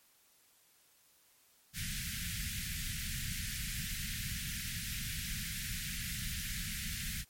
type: band-stop noise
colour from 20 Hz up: pink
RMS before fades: -39 dBFS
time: 1.73-7.25 s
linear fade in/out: 50 ms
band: 210 to 1600 Hz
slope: 48 dB/octave
effects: white hiss -67 dBFS RMS until 7.29 s + MP3 64 kbps